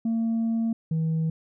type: tone pair in turn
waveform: sine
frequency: 227.3 / 160.73 Hz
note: A#3 / E3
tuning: -43 / -43 cents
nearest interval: tritone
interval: 600 cents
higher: first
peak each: -20 dBFS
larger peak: neither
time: 0.05-0.73 / 0.91-1.3 s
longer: first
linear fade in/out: 5 ms
effects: tanh soft clip ceiling -21 dBFS